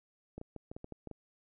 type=clicks; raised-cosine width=2 ms; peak=-30 dBFS; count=9; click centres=0.38 / 0.414 / 0.563 / 0.715 / 0.765 / 0.844 / 0.923 / 1.073 / 1.113 s; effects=none